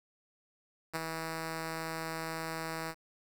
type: tone with ADSR envelope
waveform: 5% pulse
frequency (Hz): 161.9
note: E3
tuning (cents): -31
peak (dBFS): -20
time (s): 0.93-2.95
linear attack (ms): 25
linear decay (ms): 21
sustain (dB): -5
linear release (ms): 58
effects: 9-bit